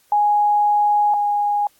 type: tone pair in turn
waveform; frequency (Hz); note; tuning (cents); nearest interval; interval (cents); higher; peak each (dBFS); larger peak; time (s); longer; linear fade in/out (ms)
sine; 830 / 823.8; G#5 / G#5; -1 / -14; unison; 13; first; -13 / -16; first; 0.12-1.14 / 1.14-1.67; first; 2
effects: white hiss -58 dBFS RMS until 1.79 s + AAC 64 kbps